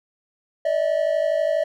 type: tone pair together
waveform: triangle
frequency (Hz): 587.3 / 639.5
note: D5 / D#5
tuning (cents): 0 / +47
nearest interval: minor second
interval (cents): 147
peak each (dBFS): -20 / -19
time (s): 0.65-1.64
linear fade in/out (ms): 5
effects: none